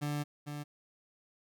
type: tone pair in turn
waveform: 30% pulse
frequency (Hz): 146.83 / 146.83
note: D3 / D3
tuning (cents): 0 / 0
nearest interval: unison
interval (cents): 0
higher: neither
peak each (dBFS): -30 / -36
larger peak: first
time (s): 0.01-0.24 / 0.46-0.64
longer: first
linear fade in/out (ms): 20
effects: none